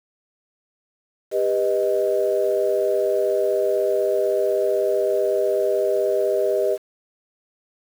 sine chord, G augmented, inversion none, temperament equal with one note detuned, 397.9 / 493.9 / 622.3 Hz, G4 / B4 / D#5, +26 / 0 / 0 cents, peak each -21 / -23 / -21 dBFS, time 1.31-6.78 s, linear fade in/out 50 ms, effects tanh soft clip ceiling -8 dBFS + 7-bit

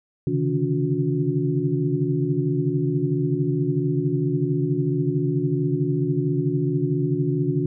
sine tone cluster, 133.6 / 144.4 / 158.1 / 285.4 / 362.6 Hz, C3 / D3 / D#3 / D4 / F#4, +36 / -29 / +28 / -49 / -35 cents, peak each -26 dBFS, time 0.27-7.66 s, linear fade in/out 2 ms, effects none

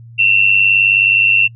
sine tone with amplitude modulation, 2711 Hz, E7, 48 cents sharp, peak -5 dBFS, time 0.18-1.48 s, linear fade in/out 20 ms, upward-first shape sine, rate 99.1 Hz, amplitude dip 75%, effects noise-tail reverb RT60 0.1 s tail -24 dB re dry + added 116 Hz sine -34 dBFS peak until 1.55 s

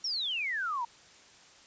sine exponential sweep, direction down, 5700 to 912 Hz, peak -30 dBFS, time 0.04-0.85 s, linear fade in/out 5 ms, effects white hiss -56 dBFS RMS until 1.66 s + resampled to 16000 Hz

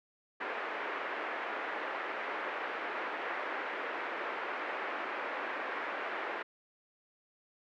white band-pass noise, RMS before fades -38 dBFS, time 0.4-6.43 s, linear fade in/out 10 ms, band 330 to 2000 Hz, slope 24 dB/octave, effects none

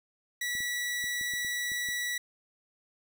sawtooth tone, 1946 Hz, B6, 26 cents flat, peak -27 dBFS, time 0.41-2.18 s, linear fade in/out 5 ms
clicks, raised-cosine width 3 ms, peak -37 dBFS, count 8, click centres 0.552 / 0.605 / 1.041 / 1.212 / 1.337 / 1.448 / 1.718 / 1.888 s
effects none

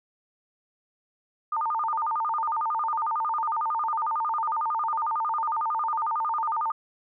sine tone with vibrato, 1046.5 Hz, C6, in tune, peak -24 dBFS, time 1.52-6.72 s, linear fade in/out 5 ms, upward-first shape square, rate 11 Hz, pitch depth 260 cents each way, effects none

